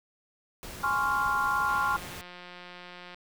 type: noise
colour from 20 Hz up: pink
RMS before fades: -42 dBFS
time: 0.63-2.21 s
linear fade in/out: 0 ms
type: chord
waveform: sine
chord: Db major seventh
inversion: second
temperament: equal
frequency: 830.6 / 1046.5 / 1108.7 / 1396.9 Hz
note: Ab5 / C6 / Db6 / F6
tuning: 0 / 0 / 0 / 0 cents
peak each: -32 / -30 / -31 / -28 dBFS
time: 0.83-1.97 s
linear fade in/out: 10 ms
type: click train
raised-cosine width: 0.3 ms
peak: -29 dBFS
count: 260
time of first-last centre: 1.69-3.145 s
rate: 178 Hz
effects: none